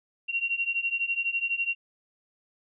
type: beating tone pair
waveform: sine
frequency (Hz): 2743 / 2755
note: F7 / F7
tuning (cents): -32 / -24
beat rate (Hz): 12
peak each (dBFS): -30 / -28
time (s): 0.28-1.75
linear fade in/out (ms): 20
effects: none